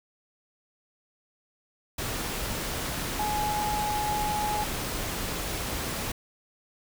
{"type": "tone in noise", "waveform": "sine", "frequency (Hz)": 840, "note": "G#5", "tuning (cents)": 19, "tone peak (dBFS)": -27, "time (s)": [3.19, 4.64], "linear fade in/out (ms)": 5, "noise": "pink", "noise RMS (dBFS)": -32, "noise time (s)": [1.98, 6.12], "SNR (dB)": 2, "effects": []}